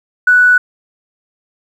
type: tone with tanh clipping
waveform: triangle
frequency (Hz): 1480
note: F#6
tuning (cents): 0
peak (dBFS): -5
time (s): 0.27-0.58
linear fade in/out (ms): 5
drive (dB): 3
effects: none